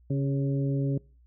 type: harmonic tone with a mistuned harmonic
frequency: 138.59 Hz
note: C#3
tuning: in tune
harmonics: 1 / 2 / 3 / 4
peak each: -25 / -31 / -37 / -40 dBFS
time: 0.1-0.98 s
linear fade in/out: 5 ms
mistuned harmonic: 3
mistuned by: -29 cents
effects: noise-tail reverb RT60 0.4 s tail -24 dB re dry + added 60 Hz sine -55 dBFS peak until 1.26 s